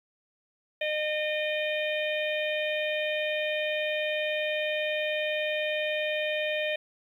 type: harmonic tone with a mistuned harmonic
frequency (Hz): 610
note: D#5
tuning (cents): -34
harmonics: 1 / 3 / 4 / 5 / 6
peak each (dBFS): -29 / -35 / -33 / -37 / -41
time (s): 0.81-6.76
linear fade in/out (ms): 5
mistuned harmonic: 5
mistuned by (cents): +18
effects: 10-bit